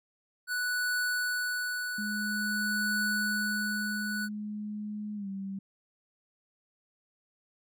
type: tone with tremolo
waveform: square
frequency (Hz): 1480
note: F#6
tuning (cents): 0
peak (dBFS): -28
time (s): 0.47-4.29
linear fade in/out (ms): 50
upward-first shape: triangle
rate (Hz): 0.49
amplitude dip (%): 50
type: tone with pitch glide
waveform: sine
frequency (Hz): 210 to 194.81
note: G#3 to G3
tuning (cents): +19 to -11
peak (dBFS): -34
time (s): 1.98-5.59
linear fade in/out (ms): 5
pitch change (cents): -130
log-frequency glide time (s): 5.15-5.28
effects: none